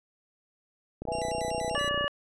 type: click train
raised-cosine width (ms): 2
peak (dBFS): -23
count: 32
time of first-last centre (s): 1.02-2.043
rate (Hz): 30.3
type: chord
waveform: sine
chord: E major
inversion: second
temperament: equal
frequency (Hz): 493.9 / 659.3 / 830.6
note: B4 / E5 / G#5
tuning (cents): 0 / 0 / 0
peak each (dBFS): -35 / -33 / -34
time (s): 1.07-1.77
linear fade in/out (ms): 10
type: tone with vibrato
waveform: 10% pulse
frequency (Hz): 2341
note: D7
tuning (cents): -6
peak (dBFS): -29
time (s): 1.12-1.89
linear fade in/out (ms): 5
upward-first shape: square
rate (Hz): 5.2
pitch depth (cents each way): 290
type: harmonic tone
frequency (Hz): 577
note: D5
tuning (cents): -31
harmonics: 1 / 2 / 3 / 5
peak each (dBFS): -32 / -32 / -32 / -32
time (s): 1.75-2.08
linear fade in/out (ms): 0
effects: resampled to 22050 Hz